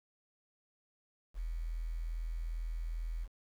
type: tone with quantisation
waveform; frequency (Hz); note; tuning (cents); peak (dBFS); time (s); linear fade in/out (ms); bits
sine; 41.2; E1; 0; -35; 1.34-3.28; 50; 10
effects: none